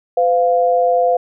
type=tone pair together; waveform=sine; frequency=507.9 / 698.5 Hz; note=B4 / F5; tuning=+48 / 0 cents; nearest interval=tritone; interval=552 cents; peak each=-14 dBFS; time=0.17-1.17 s; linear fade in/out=5 ms; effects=none